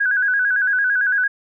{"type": "tone with vibrato", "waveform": "sine", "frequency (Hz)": 1568, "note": "G6", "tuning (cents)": 0, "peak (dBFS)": -15, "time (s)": [0, 1.28], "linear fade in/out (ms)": 10, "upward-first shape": "square", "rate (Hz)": 8.9, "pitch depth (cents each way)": 76, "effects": []}